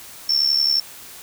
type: tone with amplitude modulation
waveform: sine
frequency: 5410 Hz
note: E8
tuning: 44 cents sharp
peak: -11 dBFS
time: 0.29-0.8 s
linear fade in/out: 5 ms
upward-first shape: sine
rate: 71.4 Hz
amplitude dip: 80%
effects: tanh soft clip ceiling -9 dBFS + white hiss -40 dBFS RMS until 1.22 s